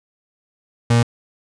35% pulse tone, 117.8 Hz, A#2, 19 cents sharp, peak -10 dBFS, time 0.9-1.03 s, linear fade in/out 5 ms, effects resampled to 22050 Hz

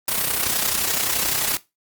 white noise with amplitude modulation, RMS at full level -19 dBFS, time 0.08-1.57 s, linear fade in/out 2 ms, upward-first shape sine, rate 31.6 Hz, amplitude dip 65%, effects noise-tail reverb RT60 0.2 s tail -17 dB re dry + Opus 32 kbps

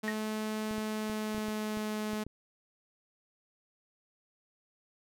sawtooth tone with pitch glide, 215.9 to 213.5 Hz, A3 to G#3, -33 to +48 cents, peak -29 dBFS, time 0.03-2.24 s, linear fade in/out 10 ms, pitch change -19 cents, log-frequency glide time 0.8-1.99 s
sine tone with exponential decay, 1864.7 Hz, A#6, in tune, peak -27 dBFS, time 0.08-0.17 s, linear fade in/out 0 ms, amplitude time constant 18 ms
clicks, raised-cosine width 3 ms, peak -32 dBFS, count 9, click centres 0.711 / 0.782 / 1.098 / 1.347 / 1.381 / 1.484 / 1.772 / 2.133 / 2.266 s
effects none

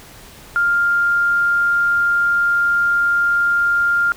sine tone, 1400 Hz, F6, 4 cents sharp, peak -13 dBFS, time 0.56-4.12 s, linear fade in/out 0 ms, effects pink hiss -41 dBFS RMS until 4.16 s

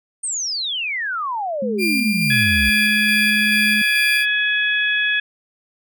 sine exponential sweep, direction down, 8910 to 62 Hz, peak -21 dBFS, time 0.23-2.7 s, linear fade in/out 10 ms
sine tone, 212.6 Hz, G#3, 41 cents sharp, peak -22 dBFS, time 1.62-3.82 s, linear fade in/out 5 ms
35% pulse tone with tremolo, 2390 Hz, D7, 30 cents sharp, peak -16 dBFS, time 1.78-4.26 s, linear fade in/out 50 ms, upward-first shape square, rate 2.3 Hz, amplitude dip 25%
harmonic tone, 843 Hz, G#5, 26 cents sharp, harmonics 2 / 3 / 4, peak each -18 / -22 / -24 dBFS, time 2.3-5.2 s, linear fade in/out 5 ms
effects none

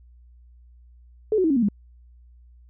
sine tone with pitch steps, 431.9 / 371.7 / 319.8 / 275.2 / 236.9 / 203.8 Hz, A4 / F#4 / D#4 / C#4 / A#3 / G#3, -32 / +8 / +48 / -12 / +28 / -32 cents, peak -17 dBFS, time 1.32-1.686 s, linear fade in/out 2 ms, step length 61 ms, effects added 60 Hz sine -48 dBFS peak until 2.69 s

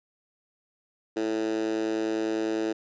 10% pulse tone with high-pass filter, 110 Hz, A2, in tune, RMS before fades -28 dBFS, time 1.16-2.73 s, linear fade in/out 10 ms, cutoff 350 Hz, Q 4.1, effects resampled to 16000 Hz

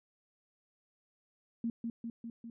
sine tone with echo, 231.4 Hz, A#3, 13 cents flat, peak -31 dBFS, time 1.64-1.7 s, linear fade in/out 2 ms, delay 200 ms, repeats 4, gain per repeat -3 dB, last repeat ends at 2.5 s, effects none

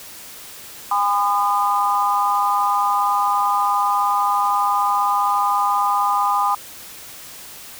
sine tone cluster, 813 / 1012 / 1223 Hz, G#5 / B5 / D#6, -37 / +42 / -30 cents, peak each -20 dBFS, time 0.91-6.55 s, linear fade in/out 5 ms, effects white hiss -38 dBFS RMS until 7.79 s

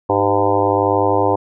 harmonic tone with a mistuned harmonic, 101.4 Hz, G#2, 41 cents flat, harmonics 1 / 3 / 4 / 5 / 6 / 7 / 8 / 9 / 10, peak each -24 / -22 / -20 / -19 / -24 / -22 / -23 / -20 / -25 dBFS, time 0.09-1.36 s, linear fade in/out 10 ms, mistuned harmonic 4, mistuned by -48 cents, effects none

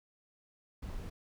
brown noise, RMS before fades -41 dBFS, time 0.82-1.1 s, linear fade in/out 10 ms, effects none

